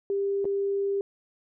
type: tone with dropouts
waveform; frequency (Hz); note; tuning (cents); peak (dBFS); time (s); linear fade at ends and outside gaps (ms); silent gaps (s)
sine; 397.3; G4; +23; -24; 0.1-1.01; 1; 0.445-0.453
effects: none